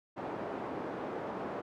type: band-pass noise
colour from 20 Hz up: pink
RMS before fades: -39 dBFS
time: 0.16-1.62 s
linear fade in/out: 20 ms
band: 280 to 910 Hz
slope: 12 dB/octave
effects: none